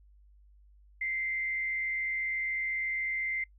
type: tone with frequency modulation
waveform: sine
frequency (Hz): 2082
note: C7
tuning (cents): -9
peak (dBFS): -30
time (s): 1.01-3.44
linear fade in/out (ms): 5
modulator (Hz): 134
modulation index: 0.34
effects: noise-tail reverb RT60 0.1 s tail -25 dB re dry + added 50 Hz sine -56 dBFS peak until 3.58 s